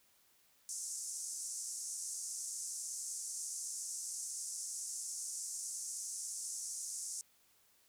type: band-pass noise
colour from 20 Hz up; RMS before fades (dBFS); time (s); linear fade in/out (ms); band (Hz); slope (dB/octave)
pink; -43; 0.69-7.21; 0; 5800 to 10000; 48
effects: white hiss -70 dBFS RMS until 7.88 s